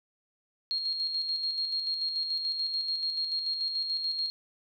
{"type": "tone with tremolo", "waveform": "sine", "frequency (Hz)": 4253, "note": "C8", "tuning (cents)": 27, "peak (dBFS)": -27, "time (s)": [0.71, 4.3], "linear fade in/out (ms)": 0, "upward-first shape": "square", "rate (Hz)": 6.9, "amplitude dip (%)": 40, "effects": []}